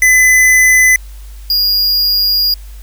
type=tone pair in turn; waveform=square; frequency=2014 / 4849 Hz; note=B6 / D#8; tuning=+33 / -45 cents; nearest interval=octave + minor third; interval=1522 cents; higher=second; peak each=-6 / -10 dBFS; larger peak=first; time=0.02-0.96 / 1.5-2.54 s; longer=second; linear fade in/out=2 ms; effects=added 50 Hz sine -28 dBFS peak until 2.82 s + white hiss -44 dBFS RMS until 2.82 s